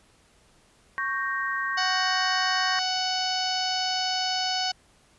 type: chord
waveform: sine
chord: G diminished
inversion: second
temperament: equal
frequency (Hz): 1108.7 / 1568 / 1864.7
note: Db6 / G6 / Bb6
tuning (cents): 0 / 0 / 0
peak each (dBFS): -30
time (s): 0.98-2.79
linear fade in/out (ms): 0
type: harmonic tone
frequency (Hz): 744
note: F#5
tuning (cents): +9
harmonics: 1 / 2 / 3 / 4 / 5 / 6 / 7 / 8 / 9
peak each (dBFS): -29 / -35 / -40 / -32 / -39 / -31 / -32 / -40 / -45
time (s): 1.77-4.72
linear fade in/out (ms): 10
effects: pink hiss -60 dBFS RMS until 5.18 s + resampled to 24000 Hz